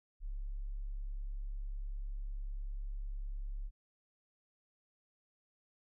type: tone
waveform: sine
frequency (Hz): 34.65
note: C#1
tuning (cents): 0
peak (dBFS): -37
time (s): 0.2-3.71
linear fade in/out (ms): 50
effects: none